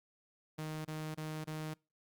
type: tone bursts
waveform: sawtooth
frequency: 155.56 Hz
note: D#3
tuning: in tune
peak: -35 dBFS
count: 4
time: 0.58-1.741 s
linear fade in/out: 10 ms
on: 270 ms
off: 27 ms
effects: noise-tail reverb RT60 0.3 s tail -26 dB re dry + Opus 48 kbps